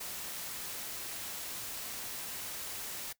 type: noise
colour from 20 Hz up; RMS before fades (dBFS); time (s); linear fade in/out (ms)
white; -41; 0-3.13; 10
effects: noise-tail reverb RT60 0.1 s tail -19 dB re dry